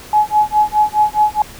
sine tone with tremolo, 847 Hz, G#5, 34 cents sharp, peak -7 dBFS, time 0.13-1.42 s, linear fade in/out 2 ms, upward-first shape sine, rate 4.8 Hz, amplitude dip 100%, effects pink hiss -36 dBFS RMS until 1.59 s

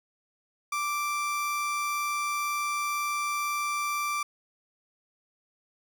30% pulse tone, 1174 Hz, D6, 1 cent flat, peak -25 dBFS, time 0.72-4.23 s, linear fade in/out 5 ms, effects none

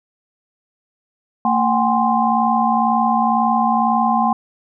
sine tone cluster, 226.7 / 747 / 809 / 1047 Hz, A#3 / F#5 / G#5 / C6, -48 / +16 / -46 / +1 cents, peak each -19 dBFS, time 1.45-4.33 s, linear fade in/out 2 ms, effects none

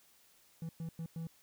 triangle tone bursts at uneven times, 164 Hz, E3, 9 cents flat, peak -36 dBFS, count 4, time 0.62-0.69 / 0.8-0.89 / 0.99-1.06 / 1.16-1.27 s, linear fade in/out 2 ms, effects white hiss -66 dBFS RMS until 1.42 s

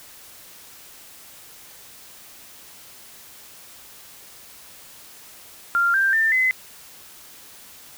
sine tone with pitch steps, 1390 / 1578.4 / 1792.2 / 2035 Hz, F6 / G6 / A6 / C7, -9 / +11 / +31 / -49 cents, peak -16 dBFS, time 5.75-6.51 s, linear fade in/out 0 ms, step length 190 ms, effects white hiss -45 dBFS RMS until 7.97 s

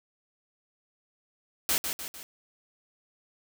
white noise with echo, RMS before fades -26 dBFS, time 1.69-1.78 s, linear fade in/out 0 ms, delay 150 ms, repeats 3, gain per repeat -6 dB, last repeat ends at 2.23 s, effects none

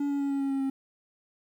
triangle tone with pitch steps, 284.9 / 282.3 / 279.7 / 277.1 / 274.6 / 272 / 269.5 Hz, C#4 / C#4 / C#4 / C#4 / C#4 / C#4 / C#4, +48 / +32 / +16 / -1 / -16 / -33 / -49 cents, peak -24 dBFS, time 0-0.7 s, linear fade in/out 5 ms, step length 100 ms, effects 10-bit

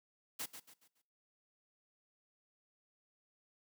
white noise with echo, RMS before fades -41 dBFS, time 0.39-0.46 s, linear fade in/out 10 ms, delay 140 ms, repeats 4, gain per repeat -9 dB, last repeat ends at 1.02 s, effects noise-tail reverb RT60 0.6 s tail -21 dB re dry + high-pass 150 Hz 12 dB/octave

